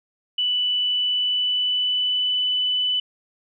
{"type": "tone with pitch glide", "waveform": "sine", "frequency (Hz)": [2972, 2993], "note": ["F#7", "F#7"], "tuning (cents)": [7, 19], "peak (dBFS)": -19, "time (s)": [0.38, 3], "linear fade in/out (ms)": 5, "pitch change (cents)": 12, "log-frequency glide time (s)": [0.48, 2.45], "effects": []}